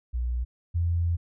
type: tone pair in turn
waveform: sine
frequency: 60.5 / 85.32 Hz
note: B1 / F2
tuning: -35 / -40 cents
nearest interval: tritone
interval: 595 cents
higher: second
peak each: -25 / -22 dBFS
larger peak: second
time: 0.13-0.45 / 0.74-1.17 s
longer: second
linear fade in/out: 20 ms
effects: none